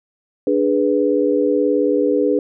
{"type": "chord", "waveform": "sine", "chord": "G# diminished", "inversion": "second", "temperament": "equal", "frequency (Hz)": [293.7, 415.3, 493.9], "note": ["D4", "G#4", "B4"], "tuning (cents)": [0, 0, 0], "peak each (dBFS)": -18, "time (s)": [0.47, 2.39], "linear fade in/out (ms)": 2, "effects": []}